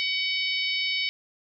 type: harmonic tone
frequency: 753 Hz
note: F#5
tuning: 30 cents sharp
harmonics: 3 / 4 / 5 / 6 / 7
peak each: -28 / -30 / -32 / -34 / -35 dBFS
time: 0-1.09 s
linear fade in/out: 0 ms
effects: none